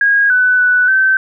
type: tone with pitch steps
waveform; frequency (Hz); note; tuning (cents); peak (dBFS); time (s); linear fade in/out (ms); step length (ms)
sine; 1638 / 1498 / 1486 / 1543; G#6 / F#6 / F#6 / G6; -24 / +21 / +7 / -28; -8; 0.01-1.17; 2; 290
effects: none